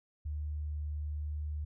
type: tone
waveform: sine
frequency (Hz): 74.9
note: D2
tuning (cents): +35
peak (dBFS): -34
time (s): 0.25-1.65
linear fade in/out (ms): 10
effects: none